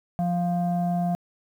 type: tone pair together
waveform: sine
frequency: 175.28 / 698.5 Hz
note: F3 / F5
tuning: +7 / 0 cents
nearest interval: 2 octaves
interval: 2393 cents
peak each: -22 / -26 dBFS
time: 0.19-1.15 s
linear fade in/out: 0 ms
effects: tanh soft clip ceiling -17 dBFS + 9-bit